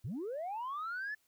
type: linear sweep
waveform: sine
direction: up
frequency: 85.8 to 1760 Hz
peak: -35 dBFS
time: 0.04-1.15 s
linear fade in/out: 10 ms
effects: tanh soft clip ceiling -34 dBFS + white hiss -74 dBFS RMS until 1.27 s